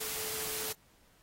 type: tone in noise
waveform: sine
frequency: 435.1 Hz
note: A4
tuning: 19 cents flat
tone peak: -46 dBFS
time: 0-0.73 s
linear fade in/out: 10 ms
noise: white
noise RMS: -37 dBFS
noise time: 0-0.73 s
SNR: -12 dB
effects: pink hiss -66 dBFS RMS until 1.22 s + AAC 48 kbps